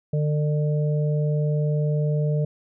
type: harmonic tone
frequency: 150 Hz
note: D3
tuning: 37 cents sharp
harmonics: 1 / 3 / 4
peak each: -20 / -30 / -32 dBFS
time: 0.13-2.45 s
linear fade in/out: 5 ms
effects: none